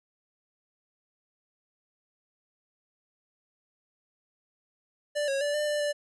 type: tone with pitch steps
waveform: square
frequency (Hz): 588 / 548 / 582 / 597 / 592 / 586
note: D5 / C#5 / D5 / D5 / D5 / D5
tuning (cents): +2 / -20 / -16 / +28 / +14 / -4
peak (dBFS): -27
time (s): 5.15-5.93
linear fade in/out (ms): 20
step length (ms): 130
effects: resampled to 24000 Hz